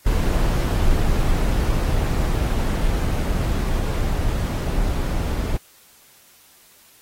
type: noise with level ramp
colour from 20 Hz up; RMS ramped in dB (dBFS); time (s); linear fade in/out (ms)
brown; -18 to -22; 0.06-5.57; 5
effects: white hiss -52 dBFS RMS until 7.01 s + AAC 48 kbps